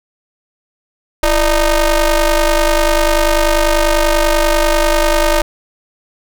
sawtooth ring-modulated tone, 311.1 Hz, D#4, in tune, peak -3 dBFS, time 1.23-5.42 s, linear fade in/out 2 ms, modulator 286 Hz, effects none

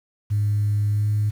sine tone with pitch glide, 103.83 to 105.16 Hz, G#2 to G#2, 0 to +22 cents, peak -17 dBFS, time 0.3-1.31 s, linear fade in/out 20 ms, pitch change +22 cents, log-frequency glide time 0.9-1.09 s, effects tanh soft clip ceiling -14 dBFS + 8-bit

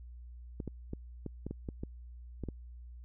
clicks, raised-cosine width 3 ms, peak -25 dBFS, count 10, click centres 0.602 / 0.677 / 0.934 / 1.263 / 1.466 / 1.51 / 1.688 / 1.835 / 2.437 / 2.487 s, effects added 60 Hz sine -46 dBFS peak until 3.04 s

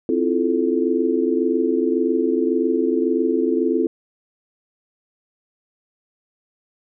sine chord, F major seventh, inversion second, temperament just, 261.9 / 327.4 / 349.2 / 436.5 Hz, C4 / E4 / F4 / A4, +2 / -12 / 0 / -14 cents, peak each -22 dBFS, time 0.09-3.87 s, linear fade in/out 2 ms, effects none

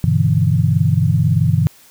sine chord, E minor seventh, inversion first, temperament equal with one note detuned, 98.85 / 123.47 / 146.83 / 164.81 Hz, G2 / B2 / D3 / E3, +15 / 0 / 0 / 0 cents, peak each -17 dBFS, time 0.04-1.67 s, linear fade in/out 0 ms, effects white hiss -47 dBFS RMS until 1.9 s

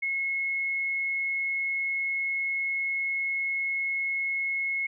sine tone, 2175 Hz, C#7, 33 cents flat, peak -26 dBFS, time 0.02-4.87 s, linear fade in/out 10 ms, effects none

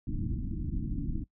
pink low-pass noise, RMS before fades -33 dBFS, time 0.07-1.24 s, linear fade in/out 5 ms, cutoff 320 Hz, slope 96 dB/octave, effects noise-tail reverb RT60 0.1 s tail -19 dB re dry

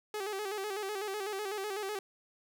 sawtooth tone with vibrato, 405 Hz, G#4, 43 cents flat, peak -31 dBFS, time 0.14-1.99 s, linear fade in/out 2 ms, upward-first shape square, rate 8 Hz, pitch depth 79 cents each way, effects none

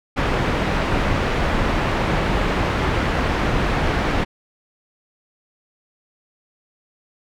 pink low-pass noise, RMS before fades -20 dBFS, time 0.16-4.25 s, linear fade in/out 20 ms, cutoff 2300 Hz, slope 12 dB/octave, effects none

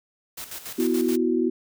white noise with tremolo, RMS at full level -35 dBFS, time 0.37-1.17 s, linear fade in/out 10 ms, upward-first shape square, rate 7 Hz, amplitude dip 65%
sine chord, B suspended fourth, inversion none, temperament equal, 246.9 / 329.6 / 370 Hz, B3 / E4 / F#4, 0 / 0 / 0 cents, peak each -24 dBFS, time 0.78-1.5 s, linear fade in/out 10 ms
effects none

